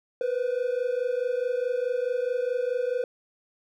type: tone pair together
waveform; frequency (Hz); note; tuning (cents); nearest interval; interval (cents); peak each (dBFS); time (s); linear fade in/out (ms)
triangle; 484 / 508.7; B4 / C5; -35 / -49; minor second; 86; -25; 0.21-3.04; 2
effects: tanh soft clip ceiling -16 dBFS